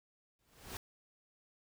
pink noise with exponential growth, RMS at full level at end -41 dBFS, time 0.39-0.77 s, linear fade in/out 1 ms, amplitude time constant 81 ms, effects none

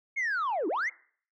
sine linear two-way sweep, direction down then up, 2217 to 286.9 to 2217 Hz, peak -25 dBFS, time 0.16-0.9 s, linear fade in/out 20 ms, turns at 0.68 s, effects noise-tail reverb RT60 0.5 s tail -22 dB re dry + tanh soft clip ceiling -25 dBFS

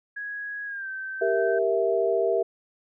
sine tone with pitch glide, 1661.2 to 1550 Hz, G#6 to G6, 0 to -20 cents, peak -31 dBFS, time 0.16-1.59 s, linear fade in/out 10 ms, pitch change -120 cents, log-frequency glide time 0.66-0.89 s
sine chord, E diminished, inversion first, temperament equal, 392 / 466.2 / 659.3 Hz, G4 / Bb4 / E5, 0 / 0 / 0 cents, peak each -25 dBFS, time 1.21-2.43 s, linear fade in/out 10 ms
effects none

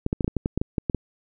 clicks, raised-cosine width 3 ms, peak -10 dBFS, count 12, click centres 0.064 / 0.129 / 0.208 / 0.245 / 0.279 / 0.367 / 0.459 / 0.576 / 0.615 / 0.782 / 0.898 / 0.947 s, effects none

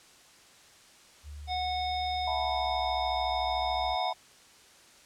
sine tone with pitch glide, 73.42 to 65.79 Hz, D2 to C2, 0 to +10 cents, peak -40 dBFS, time 1.23-3.97 s, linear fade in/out 50 ms, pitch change -190 cents, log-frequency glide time 2.19-2.83 s
harmonic tone, 733 Hz, F#5, 16 cents flat, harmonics 1 / 3 / 5 / 7, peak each -30 / -41 / -37 / -41 dBFS, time 1.47-4.14 s, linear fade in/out 50 ms
sine chord, E suspended fourth, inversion none, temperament equal with one note detuned, 659.3 / 872.4 / 987.8 Hz, E5 / A5 / B5, 0 / -15 / 0 cents, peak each -36 dBFS, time 2.27-4.13 s, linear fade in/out 5 ms
effects white hiss -56 dBFS RMS until 5.05 s + low-pass 8000 Hz 12 dB/octave

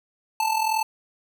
square tone with amplitude modulation, 880 Hz, A5, in tune, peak -19 dBFS, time 0.4-0.83 s, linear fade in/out 2 ms, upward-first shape sine, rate 41.3 Hz, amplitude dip 65%, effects none

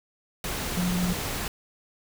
sine tone in noise, 178.9 Hz, F3, 42 cents sharp, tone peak -24 dBFS, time 0.77-1.13 s, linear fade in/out 2 ms, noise pink, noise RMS -31 dBFS, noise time 0.44-1.48 s, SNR +4 dB, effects none

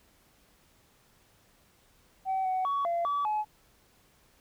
sine tone with pitch steps, 763 / 748 / 1124 / 685 / 1147 / 851 Hz, G5 / F#5 / C#6 / F5 / D6 / G#5, -47 / +19 / +24 / -34 / -41 / +42 cents, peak -25 dBFS, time 2.25-3.45 s, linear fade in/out 50 ms, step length 200 ms, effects tanh soft clip ceiling -24 dBFS + pink hiss -64 dBFS RMS until 4.4 s

